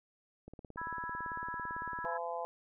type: click train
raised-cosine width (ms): 2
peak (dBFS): -35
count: 29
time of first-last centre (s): 0.48-2.044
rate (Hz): 17.9
type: chord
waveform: sine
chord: E major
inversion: second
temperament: equal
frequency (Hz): 987.8 / 1318.5 / 1661.2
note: B5 / E6 / G#6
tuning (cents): 0 / 0 / 0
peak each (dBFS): -40 / -44 / -42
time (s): 0.77-2.18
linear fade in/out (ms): 10
type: harmonic tone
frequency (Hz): 169.8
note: F3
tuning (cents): -48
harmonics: 3 / 4 / 5 / 6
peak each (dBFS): -41 / -40 / -41 / -43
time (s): 2.05-2.45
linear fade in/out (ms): 0
effects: none